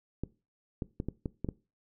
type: clicks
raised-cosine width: 3 ms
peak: -20 dBFS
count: 7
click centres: 0.236 / 0.822 / 1.001 / 1.086 / 1.258 / 1.446 / 1.488 s
effects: noise-tail reverb RT60 0.3 s tail -20 dB re dry